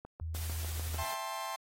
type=click train; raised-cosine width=1 ms; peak=-31 dBFS; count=7; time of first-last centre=0.05-0.946 s; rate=6.7 Hz
type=tone with pitch glide; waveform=sine; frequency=80.8 to 79.92 Hz; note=E2 to D#2; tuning=-34 to +47 cents; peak=-35 dBFS; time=0.21-1.03 s; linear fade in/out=5 ms; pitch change=-19 cents; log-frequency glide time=0.4-0.79 s
type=noise with tremolo; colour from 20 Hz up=white; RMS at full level=-43 dBFS; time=0.34-1.15 s; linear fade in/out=10 ms; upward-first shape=triangle; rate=12 Hz; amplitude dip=25%
type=chord; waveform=40% pulse; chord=A minor seventh; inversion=second; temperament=just; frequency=660 / 792 / 880 / 1056 Hz; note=E5 / G5 / A5 / C6; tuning=+2 / +18 / 0 / +16 cents; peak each=-43 / -43 / -42 / -39 dBFS; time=0.98-1.56 s; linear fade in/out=5 ms
effects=AAC 48 kbps